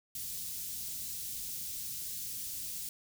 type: band-stop noise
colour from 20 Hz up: white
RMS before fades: -40 dBFS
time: 0.15-2.89 s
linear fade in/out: 2 ms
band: 170 to 4700 Hz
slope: 12 dB/octave
effects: none